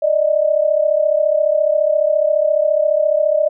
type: tone pair together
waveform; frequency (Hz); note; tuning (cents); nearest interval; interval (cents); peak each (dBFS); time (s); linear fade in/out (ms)
sine; 590 / 624.5; D5 / D#5; +8 / +6; minor second; 98; -15; 0.02-3.49; 10
effects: none